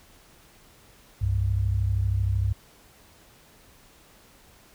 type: tone pair together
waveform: sine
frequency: 66.01 / 98.9 Hz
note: C2 / G2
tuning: +16 / +16 cents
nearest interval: perfect fifth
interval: 700 cents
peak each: -26 / -23 dBFS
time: 1.21-2.53 s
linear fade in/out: 10 ms
effects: pink hiss -55 dBFS RMS until 4.74 s